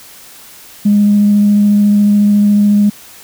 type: tone with vibrato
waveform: sine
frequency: 205.8 Hz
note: G#3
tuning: 16 cents flat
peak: -5 dBFS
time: 0.85-2.9 s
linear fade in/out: 10 ms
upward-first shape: sine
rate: 14 Hz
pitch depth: 9 cents each way
effects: tanh soft clip ceiling -1 dBFS + white hiss -37 dBFS RMS until 3.23 s